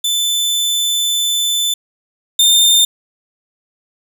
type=tone pair in turn; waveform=sawtooth; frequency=3520 / 3611 Hz; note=A7 / A7; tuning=0 / +44 cents; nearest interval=unison; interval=44 cents; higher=second; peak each=-11 / -5 dBFS; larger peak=second; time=0.04-1.74 / 2.39-2.85 s; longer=first; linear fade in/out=5 ms; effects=none